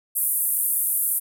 white band-pass noise, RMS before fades -23 dBFS, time 0.15-1.2 s, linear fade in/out 20 ms, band 9500 to 14000 Hz, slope 48 dB/octave, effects none

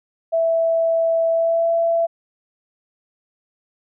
sine tone with pitch glide, 659.3 to 669.3 Hz, E5 to E5, 0 to +26 cents, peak -15 dBFS, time 0.32-2.07 s, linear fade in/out 20 ms, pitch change +26 cents, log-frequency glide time 1.3-1.71 s, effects none

